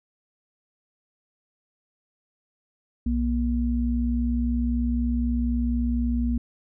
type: tone pair together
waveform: sine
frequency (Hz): 62.12 / 238.3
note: B1 / A#3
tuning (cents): +11 / +38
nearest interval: octave + major seventh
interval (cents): 2327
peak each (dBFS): -24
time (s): 3.06-6.38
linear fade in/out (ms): 5
effects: none